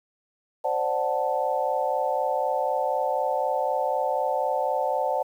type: chord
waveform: sine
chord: D dominant seventh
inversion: third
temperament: equal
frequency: 523.3 / 587.3 / 740 / 880 Hz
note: C5 / D5 / F#5 / A5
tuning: 0 / 0 / 0 / 0 cents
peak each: -28 dBFS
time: 0.64-5.23 s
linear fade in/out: 10 ms
effects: 9-bit